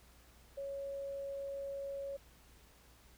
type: tone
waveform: sine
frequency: 554.4 Hz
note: C#5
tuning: in tune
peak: -39 dBFS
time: 0.57-2.17 s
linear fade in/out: 10 ms
effects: added 60 Hz sine -63 dBFS peak until 3.17 s + pink hiss -64 dBFS RMS until 3.17 s